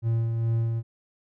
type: tone with tremolo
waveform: triangle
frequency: 114.6 Hz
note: A#2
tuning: 29 cents flat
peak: -19 dBFS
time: 0.02-0.83 s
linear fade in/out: 50 ms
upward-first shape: sine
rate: 2.4 Hz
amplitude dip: 35%
effects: none